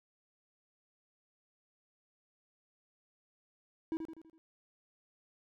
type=tone with echo; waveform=triangle; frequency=323 Hz; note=E4; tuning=35 cents flat; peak=-30 dBFS; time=3.92-3.97 s; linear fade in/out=0 ms; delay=82 ms; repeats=5; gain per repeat=-6 dB; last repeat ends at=4.38 s; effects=none